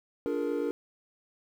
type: chord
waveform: triangle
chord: Bb dominant seventh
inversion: first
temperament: just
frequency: 291.4 / 349.6 / 419.5 / 466.2 Hz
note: D4 / F4 / Ab4 / Bb4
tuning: -13 / +2 / +17 / 0 cents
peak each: -31 / -34 / -33 / -30 dBFS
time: 0.26-0.71 s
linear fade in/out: 0 ms
effects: 10-bit